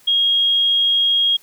sine tone, 3269 Hz, G#7, 28 cents flat, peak -13 dBFS, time 0.07-1.37 s, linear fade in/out 10 ms, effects white hiss -51 dBFS RMS until 1.42 s

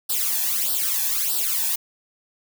blue noise with flanger, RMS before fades -23 dBFS, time 0.09-1.76 s, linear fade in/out 10 ms, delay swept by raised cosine 0.22 to 1.19 ms, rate 1.6 Hz, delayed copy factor +0.9, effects none

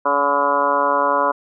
harmonic tone with a mistuned harmonic, 142.1 Hz, C#3, 43 cents sharp, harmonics 2 / 3 / 4 / 5 / 6 / 7 / 8 / 9 / 10, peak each -29 / -28 / -21 / -27 / -28 / -18 / -24 / -25 / -27 dBFS, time 0.05-1.32 s, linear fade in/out 10 ms, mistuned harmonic 7, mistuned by +18 cents, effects none

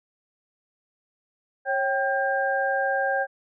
sine tone cluster, 546 / 779 / 1602 Hz, C#5 / G5 / G6, -26 / -11 / +37 cents, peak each -26 dBFS, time 1.65-3.27 s, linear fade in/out 50 ms, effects none

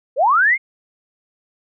sine linear sweep, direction up, 466 to 2200 Hz, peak -11 dBFS, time 0.16-0.58 s, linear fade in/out 50 ms, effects none

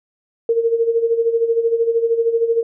sine tone with tremolo, 460.7 Hz, A#4, 20 cents flat, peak -11 dBFS, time 0.49-2.63 s, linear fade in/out 2 ms, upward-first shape sine, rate 13 Hz, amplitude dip 70%, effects none

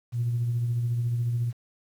sine tone with tremolo, 119.1 Hz, A#2, 38 cents sharp, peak -21 dBFS, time 0.12-1.53 s, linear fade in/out 50 ms, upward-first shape triangle, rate 14 Hz, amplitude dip 40%, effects tanh soft clip ceiling -19 dBFS + 9-bit

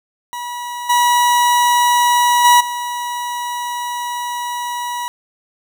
40% pulse tone with level steps, 969 Hz, B5, 33 cents flat, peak -23 / -10 / -6 / -20 dBFS, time 0.33-5.08 s, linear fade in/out 0 ms, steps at 0.89 / 2.44 / 2.6 s, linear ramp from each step 10 ms, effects none

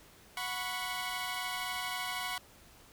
15% pulse chord, F# suspended fourth, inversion none, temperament equal with one note detuned, 734.9 / 987.8 / 1108.7 Hz, F#5 / B5 / C#6, -12 / 0 / 0 cents, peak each -33 dBFS, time 0.37-2.38 s, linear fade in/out 2 ms, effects pink hiss -58 dBFS RMS until 2.92 s

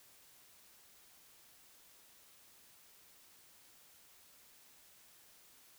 silence, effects white hiss -63 dBFS RMS until 5.78 s

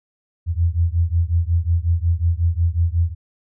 sine beating tone pair, 82.41 / 87.91 Hz, E2 / F2, 0 / +12 cents, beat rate 5.5 Hz, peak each -18 / -19 dBFS, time 0.46-3.15 s, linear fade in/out 50 ms, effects none

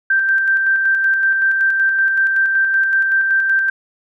sine tone with tremolo, 1568 Hz, G6, in tune, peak -11 dBFS, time 0.1-3.7 s, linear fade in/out 5 ms, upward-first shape square, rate 5.3 Hz, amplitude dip 30%, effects none

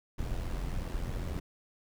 brown noise with amplitude modulation, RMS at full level -32 dBFS, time 0.18-1.4 s, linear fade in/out 10 ms, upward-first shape sine, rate 87.9 Hz, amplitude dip 60%, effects none

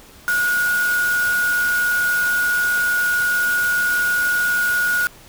sine tone in noise, 1449 Hz, F#6, 37 cents flat, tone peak -16 dBFS, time 0.28-5.07 s, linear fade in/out 0 ms, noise white, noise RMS -29 dBFS, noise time 0.28-5.07 s, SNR +10 dB, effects pink hiss -45 dBFS RMS until 5.28 s

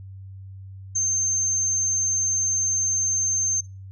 sine tone, 6310 Hz, G8, 10 cents sharp, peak -20 dBFS, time 0.95-3.61 s, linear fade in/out 10 ms, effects noise-tail reverb RT60 0.3 s tail -25 dB re dry + added 96 Hz sine -37 dBFS peak until 3.91 s

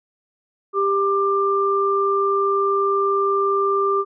sine tone pair together, 396 / 1187.6 Hz, G4 / D6, +18 / +19 cents, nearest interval octave + perfect fifth, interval 1901 cents, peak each -19 dBFS, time 0.73-4.05 s, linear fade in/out 50 ms, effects none

